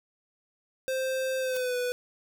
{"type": "tone with pitch glide", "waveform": "square", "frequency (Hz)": [523.3, 493.9], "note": ["C5", "B4"], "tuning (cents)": [0, 0], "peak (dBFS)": -28, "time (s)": [0.88, 1.92], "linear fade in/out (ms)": 0, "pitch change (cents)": -100, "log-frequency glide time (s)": [1.39, 1.76]}
{"type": "noise with exponential growth", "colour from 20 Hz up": "white", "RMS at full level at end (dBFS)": -37, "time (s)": [1.49, 1.57], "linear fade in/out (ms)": 0, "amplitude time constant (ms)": 17}
{"effects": []}